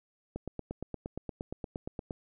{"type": "click train", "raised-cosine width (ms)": 2, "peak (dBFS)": -23, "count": 16, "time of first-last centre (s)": [0.36, 2.108], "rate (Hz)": 8.58, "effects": []}